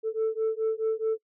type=beating tone pair; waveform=sine; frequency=440 / 444.7 Hz; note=A4 / A4; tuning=0 / +18 cents; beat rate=4.7 Hz; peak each=-26 dBFS; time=0.03-1.18 s; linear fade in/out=50 ms; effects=noise-tail reverb RT60 0.1 s tail -25 dB re dry + tanh soft clip ceiling -21 dBFS